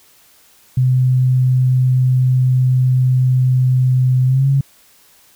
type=tone with pitch glide; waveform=sine; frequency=128 to 137.19 Hz; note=C3 to C#3; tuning=-38 to -18 cents; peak=-10 dBFS; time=0.77-4.61 s; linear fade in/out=5 ms; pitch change=+120 cents; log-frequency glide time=4.26-4.47 s; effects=white hiss -50 dBFS RMS until 5.35 s